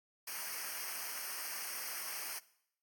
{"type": "noise with comb filter", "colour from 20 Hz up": "white", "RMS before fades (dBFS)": -42, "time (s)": [0.27, 2.39], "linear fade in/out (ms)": 5, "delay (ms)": 0.27, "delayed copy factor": -1, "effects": ["noise-tail reverb RT60 0.7 s tail -19 dB re dry", "AAC 64 kbps"]}